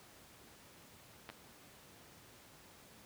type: clicks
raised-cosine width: 0.3 ms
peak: -30 / -30 dBFS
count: 2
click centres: 1.291 / 1.3 s
effects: pink hiss -59 dBFS RMS until 3.05 s + high-pass 80 Hz 12 dB/octave